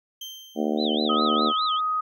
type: tone with exponential decay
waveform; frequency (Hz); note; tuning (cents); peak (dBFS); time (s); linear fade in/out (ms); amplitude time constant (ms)
35% pulse; 3136; G7; 0; -31; 0.21-1.09; 5; 190
type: harmonic tone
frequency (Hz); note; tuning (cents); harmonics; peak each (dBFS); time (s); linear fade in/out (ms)
75.8; D#2; -45; 3 / 4 / 5 / 6 / 7 / 8 / 9 / 10; -26 / -28 / -30 / -32 / -33 / -34 / -35 / -36; 0.55-1.53; 50
type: tone with vibrato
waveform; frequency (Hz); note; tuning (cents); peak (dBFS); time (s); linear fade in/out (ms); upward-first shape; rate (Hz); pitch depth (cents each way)
sine; 3500; A7; -10; -27; 0.77-1.81; 50; sine; 4.9; 250
type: tone with pitch glide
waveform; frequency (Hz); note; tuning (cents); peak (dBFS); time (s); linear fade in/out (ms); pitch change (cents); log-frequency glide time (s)
sine; 1263 to 1252.8; D#6 to D#6; +26 to +11; -22; 1.09-2.01; 10; -15; 1.56-1.68
effects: none